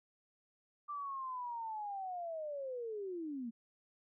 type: linear sweep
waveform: sine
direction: down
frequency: 1183 to 221.1 Hz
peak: -39 dBFS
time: 0.88-3.51 s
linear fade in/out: 20 ms
effects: none